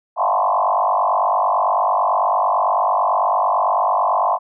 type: tone with frequency modulation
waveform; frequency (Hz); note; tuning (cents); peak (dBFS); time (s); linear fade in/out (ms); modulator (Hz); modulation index
sine; 870; A5; -20; -14; 0.16-4.39; 50; 49; 4.6
effects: none